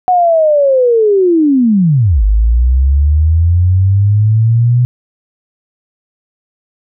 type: linear two-way sweep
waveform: sine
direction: down then up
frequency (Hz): 740 to 49.57 to 124.2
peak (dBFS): -6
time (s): 0.08-4.85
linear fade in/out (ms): 0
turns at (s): 2.23
effects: none